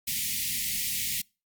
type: band-stop noise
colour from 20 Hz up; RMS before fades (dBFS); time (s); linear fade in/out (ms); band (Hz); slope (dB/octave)
white; -30; 0.07-1.22; 10; 250 to 1900; 96
effects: noise-tail reverb RT60 0.3 s tail -26 dB re dry + Opus 48 kbps